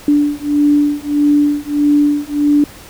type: beating tone pair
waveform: sine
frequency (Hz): 291.4 / 293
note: D4 / D4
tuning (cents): -13 / -4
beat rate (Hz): 1.6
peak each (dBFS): -13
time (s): 0.08-2.64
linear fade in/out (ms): 2
effects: pink hiss -37 dBFS RMS until 2.89 s